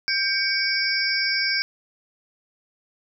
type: tone cluster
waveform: sine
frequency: 1578 / 2256 / 4805 / 5360 Hz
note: G6 / C#7 / D8 / E8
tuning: +11 / +30 / +39 / +28 cents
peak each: -26 dBFS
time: 0.08-1.62 s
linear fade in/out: 0 ms
effects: none